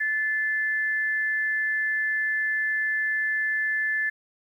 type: tone pair together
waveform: sine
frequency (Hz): 1743.2 / 2073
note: A6 / C7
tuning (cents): -17 / -17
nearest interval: minor third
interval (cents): 300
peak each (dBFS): -23 / -34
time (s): 0-4.1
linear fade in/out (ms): 10
effects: 10-bit